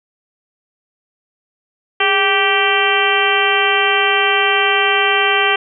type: harmonic tone with a mistuned harmonic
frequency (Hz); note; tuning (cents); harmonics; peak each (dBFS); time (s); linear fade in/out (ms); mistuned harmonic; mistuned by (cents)
390.1; G4; -8; 1 / 2 / 3 / 4 / 5 / 6 / 7 / 8; -20 / -20 / -20 / -20 / -20 / -20 / -20 / -20; 2-5.56; 5; 1; +87
effects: none